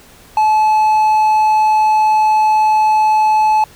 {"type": "tone", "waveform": "triangle", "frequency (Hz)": 862, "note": "A5", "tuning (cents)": -36, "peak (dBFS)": -7, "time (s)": [0.37, 3.64], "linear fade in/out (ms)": 2, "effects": ["pink hiss -43 dBFS RMS until 3.75 s"]}